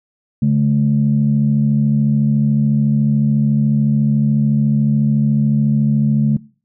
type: tone pair together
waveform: sine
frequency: 141.49 / 215.4 Hz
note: C#3 / A3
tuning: +36 / -37 cents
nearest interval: perfect fifth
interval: 727 cents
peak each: -13 dBFS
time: 0.42-6.37 s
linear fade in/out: 5 ms
effects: noise-tail reverb RT60 0.4 s tail -22 dB re dry + tanh soft clip ceiling -4 dBFS